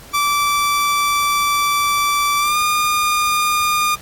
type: tone with pitch glide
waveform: sawtooth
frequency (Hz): 1163 to 1213.1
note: D6 to D#6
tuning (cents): -17 to -44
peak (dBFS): -11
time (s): 0.13-3.96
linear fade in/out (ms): 20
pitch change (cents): +73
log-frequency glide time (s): 2.39-2.57
effects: pink hiss -40 dBFS RMS until 4.01 s + AAC 64 kbps